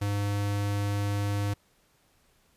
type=tone; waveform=square; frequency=101.7 Hz; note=G#2; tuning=36 cents flat; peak=-27 dBFS; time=0.01-1.54 s; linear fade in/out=10 ms; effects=pink hiss -66 dBFS RMS until 2.56 s + resampled to 32000 Hz